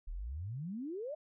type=exponential sweep; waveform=sine; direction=up; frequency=34.61 to 636 Hz; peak=-38 dBFS; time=0.07-1.15 s; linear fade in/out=10 ms; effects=none